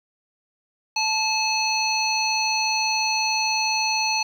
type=harmonic tone with a mistuned harmonic; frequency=863 Hz; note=A5; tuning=34 cents flat; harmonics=1 / 3 / 5 / 7; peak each=-25 / -25 / -25 / -29 dBFS; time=0.96-4.23 s; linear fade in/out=5 ms; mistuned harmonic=1; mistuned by=+23 cents; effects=8-bit